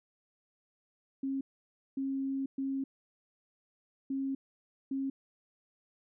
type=tone bursts at uneven times; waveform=sine; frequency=270.4 Hz; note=C#4; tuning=43 cents flat; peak=-31 dBFS; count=5; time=1.23-1.41 / 1.97-2.46 / 2.58-2.84 / 4.1-4.35 / 4.91-5.1 s; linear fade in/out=5 ms; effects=none